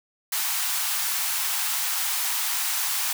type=high-pass noise; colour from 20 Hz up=white; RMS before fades=-26 dBFS; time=0.32-3.13 s; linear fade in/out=5 ms; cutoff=750 Hz; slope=48 dB/octave; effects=none